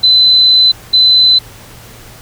sine tone bursts at uneven times, 4029 Hz, B7, 34 cents sharp, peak -4 dBFS, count 2, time 0.03-0.72 / 0.93-1.39 s, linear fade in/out 10 ms, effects added 115 Hz sine -39 dBFS peak until 2.21 s + pink hiss -36 dBFS RMS until 2.21 s

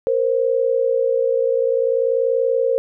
sine tone pair together, 466.2 / 526.7 Hz, A#4 / C5, 0 / +11 cents, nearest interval major second, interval 211 cents, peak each -18 dBFS, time 0.07-2.78 s, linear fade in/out 0 ms, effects none

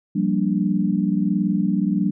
sine chord, G minor seventh, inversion third, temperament equal, 174.61 / 196 / 233.1 / 293.7 Hz, F3 / G3 / Bb3 / D4, 0 / 0 / 0 / 0 cents, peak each -24 / -20 / -26 / -25 dBFS, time 0.15-2.11 s, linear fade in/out 10 ms, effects none

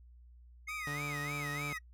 triangle tone with vibrato, 2093 Hz, C7, in tune, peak -38 dBFS, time 0.67-1.79 s, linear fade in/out 10 ms, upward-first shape sine, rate 3.3 Hz, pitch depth 200 cents each way
sawtooth tone with pitch glide, 1244.5 to 1261.1 Hz, D#6 to D#6, 0 to +23 cents, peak -39 dBFS, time 0.68-1.78 s, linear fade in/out 10 ms, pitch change +23 cents, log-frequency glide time 1-1.43 s
sawtooth tone, 145.6 Hz, D3, 15 cents flat, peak -35 dBFS, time 0.87-1.73 s, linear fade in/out 0 ms
effects noise-tail reverb RT60 0.1 s tail -26 dB re dry + added 60 Hz sine -54 dBFS peak until 1.93 s

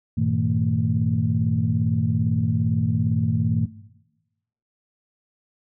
sine tone cluster, 99.2 / 116.8 / 159.2 / 225.4 Hz, G2 / A#2 / D#3 / A3, +21 / +4 / +40 / +42 cents, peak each -24 dBFS, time 0.17-3.66 s, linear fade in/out 10 ms, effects noise-tail reverb RT60 1.0 s tail -17 dB re dry + tanh soft clip ceiling -8 dBFS

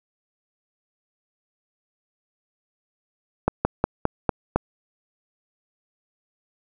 slowing click train, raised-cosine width 1 ms, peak -4 dBFS, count 6, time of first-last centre 3.48-4.56 s, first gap 170 ms, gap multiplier 1.12, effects none

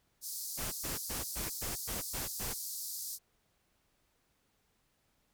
white band-pass noise, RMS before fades -41 dBFS, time 0.21-3.19 s, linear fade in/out 50 ms, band 4400 to 16000 Hz, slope 48 dB/octave
pink noise bursts, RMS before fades -40 dBFS, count 8, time 0.57-2.54 s, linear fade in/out 20 ms, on 150 ms, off 110 ms
effects pink hiss -75 dBFS RMS until 5.33 s

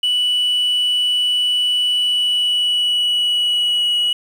sine tone with pitch glide, 2960 to 2924 Hz, F#7 to F#7, 0 to -21 cents, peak -12 dBFS, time 0.03-4.13 s, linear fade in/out 5 ms, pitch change -21 cents, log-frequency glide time 1.88-3.96 s, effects tanh soft clip ceiling -13 dBFS + 7-bit

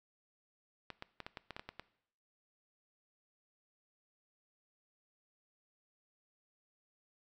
clicks, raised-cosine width 0.3 ms, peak -27 dBFS, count 10, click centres 0.903 / 1.024 / 1.203 / 1.265 / 1.372 / 1.507 / 1.565 / 1.595 / 1.69 / 1.796 s, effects noise-tail reverb RT60 0.7 s tail -19 dB re dry

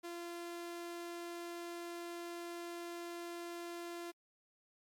sawtooth tone, 343.9 Hz, F4, 27 cents flat, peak -39 dBFS, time 0.03-4.12 s, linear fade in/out 20 ms, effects MP3 64 kbps

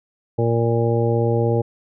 harmonic tone, 116.54 Hz, A#2, in tune, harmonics 1 / 2 / 3 / 4 / 5 / 7, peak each -19 / -27 / -24 / -21 / -27 / -29 dBFS, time 0.38-1.62 s, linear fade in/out 10 ms, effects none

